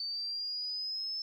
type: linear sweep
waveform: sine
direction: up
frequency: 4548 to 5274 Hz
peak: -34 dBFS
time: 0-1.22 s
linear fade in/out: 2 ms
effects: 11-bit